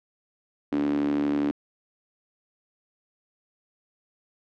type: tone with high-pass filter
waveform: sawtooth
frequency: 72.4 Hz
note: D2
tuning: 24 cents flat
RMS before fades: -25 dBFS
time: 0.72-1.51 s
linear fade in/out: 0 ms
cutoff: 280 Hz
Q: 8.1
effects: low-pass 3000 Hz 12 dB/octave